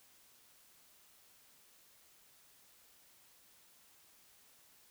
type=silence; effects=white hiss -65 dBFS RMS until 4.9 s